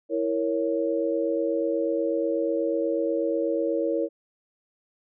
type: chord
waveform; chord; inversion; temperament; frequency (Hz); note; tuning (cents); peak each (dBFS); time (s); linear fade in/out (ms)
sine; A# diminished; second; equal; 329.6 / 466.2 / 554.4; E4 / A#4 / C#5; 0 / 0 / 0; -27; 0.09-4.09; 50
effects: none